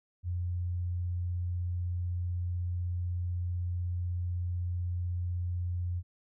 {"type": "tone", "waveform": "sine", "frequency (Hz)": 88.4, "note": "F2", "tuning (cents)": 22, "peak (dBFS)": -30, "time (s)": [0.23, 6.03], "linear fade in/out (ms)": 50, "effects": []}